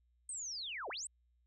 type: linear two-way sweep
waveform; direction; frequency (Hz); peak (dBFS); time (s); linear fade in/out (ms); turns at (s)
sine; down then up; 8600 to 349.2 to 8600; -40; 0.29-1.07; 2; 0.89
effects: added 60 Hz sine -70 dBFS peak until 1.46 s